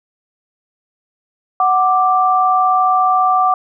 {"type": "tone pair together", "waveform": "sine", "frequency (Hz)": [742.3, 1177], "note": ["F#5", "D6"], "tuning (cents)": [5, 3], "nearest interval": "minor sixth", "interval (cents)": 798, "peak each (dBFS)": -13, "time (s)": [1.6, 3.54], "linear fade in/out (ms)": 2, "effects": []}